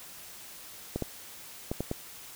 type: clicks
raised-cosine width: 2 ms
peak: -17 dBFS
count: 5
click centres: 0.96 / 1.023 / 1.715 / 1.806 / 1.914 s
effects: white hiss -47 dBFS RMS until 2.35 s